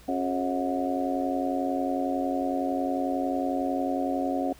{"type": "harmonic tone with a mistuned harmonic", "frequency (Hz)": 91, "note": "F#2", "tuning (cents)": -28, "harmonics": [3, 4, 5, 6, 7, 8], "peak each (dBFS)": [-28, -36, -39, -34, -34, -31], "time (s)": [0.08, 4.53], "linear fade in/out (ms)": 5, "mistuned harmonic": 5, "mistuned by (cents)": -120, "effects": ["added 60 Hz sine -54 dBFS peak until 4.59 s", "pink hiss -54 dBFS RMS until 4.59 s"]}